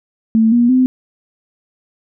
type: tone with pitch steps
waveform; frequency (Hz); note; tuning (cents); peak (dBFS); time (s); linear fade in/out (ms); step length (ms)
sine; 223 / 239 / 256.2; A3 / A#3 / C4; +23 / +43 / -36; -8; 0.35-0.86; 0; 170
effects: none